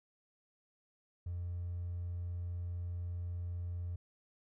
triangle tone with hard clipping, 87.6 Hz, F2, 6 cents sharp, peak -37 dBFS, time 1.26-3.96 s, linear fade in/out 5 ms, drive 3 dB, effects none

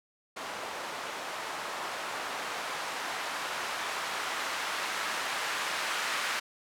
violet noise with low-pass filter sweep, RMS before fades -35 dBFS, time 0.36-6.4 s, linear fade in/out 10 ms, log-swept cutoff 810 to 1400 Hz, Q 0.93, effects none

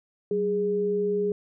sine tone pair together, 189.2 / 412.4 Hz, F#3 / G#4, +39 / -12 cents, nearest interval octave + minor second, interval 1349 cents, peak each -31 / -23 dBFS, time 0.31-1.32 s, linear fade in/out 2 ms, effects none

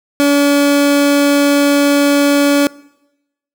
30% pulse tone, 285.3 Hz, C#4, 50 cents sharp, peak -6 dBFS, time 0.2-2.67 s, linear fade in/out 0 ms, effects noise-tail reverb RT60 0.9 s tail -23 dB re dry

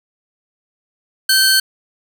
sawtooth tone pair together, 1549 / 4381 Hz, G6 / C#8, -21 / -21 cents, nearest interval octave + tritone, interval 1800 cents, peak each -10 dBFS, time 1.29-1.6 s, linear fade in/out 5 ms, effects none

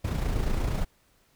brown noise with amplitude modulation, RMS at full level -25 dBFS, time 0.04-0.85 s, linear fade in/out 10 ms, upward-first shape sine, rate 28.4 Hz, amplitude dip 45%, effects pink hiss -65 dBFS RMS until 1.35 s

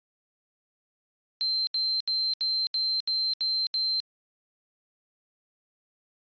sine tone bursts, 4122 Hz, C8, 27 cents flat, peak -24 dBFS, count 8, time 1.41-4.001 s, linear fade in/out 0 ms, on 260 ms, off 73 ms, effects resampled to 11025 Hz

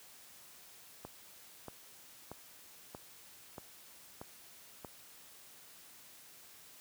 click train, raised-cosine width 1 ms, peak -30 dBFS, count 7, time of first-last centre 1.05-4.847 s, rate 1.58 Hz, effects white hiss -57 dBFS RMS until 6.8 s + high-pass 60 Hz 12 dB/octave

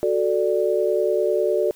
sine chord, D major, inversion first, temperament equal, 370 / 440 / 587.3 Hz, F#4 / A4 / D5, 0 / 0 / 0 cents, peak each -22 dBFS, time 0.03-1.71 s, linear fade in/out 0 ms, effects white hiss -52 dBFS RMS until 1.75 s

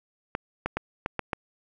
clicks, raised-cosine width 0.5 ms, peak -12 dBFS, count 6, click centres 0.351 / 0.66 / 0.77 / 1.061 / 1.193 / 1.332 s, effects none

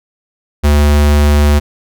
square tone, 73.42 Hz, D2, in tune, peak -7 dBFS, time 0.63-1.6 s, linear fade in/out 20 ms, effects none

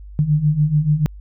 sine beating tone pair, 146.2 / 153.1 Hz, D3 / D#3, -7 / -28 cents, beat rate 6.9 Hz, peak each -19 / -15 dBFS, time 0.19-1.06 s, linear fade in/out 0 ms, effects added 50 Hz sine -34 dBFS peak until 1.2 s

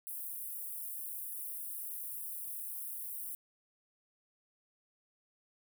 white high-pass noise, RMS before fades -42 dBFS, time 0.07-3.35 s, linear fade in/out 0 ms, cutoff 9600 Hz, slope 48 dB/octave, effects none

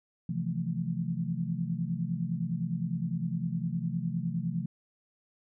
sine chord, F major seventh, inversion second, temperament equal, 130.81 / 164.81 / 174.61 / 220 Hz, C3 / E3 / F3 / A3, 0 / 0 / 0 / 0 cents, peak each -37 / -33 / -33 / -39 dBFS, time 0.29-4.66 s, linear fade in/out 5 ms, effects none

